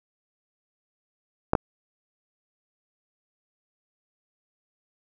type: clicks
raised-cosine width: 1 ms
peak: -5 dBFS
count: 2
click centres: 1.534 / 1.552 s
effects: none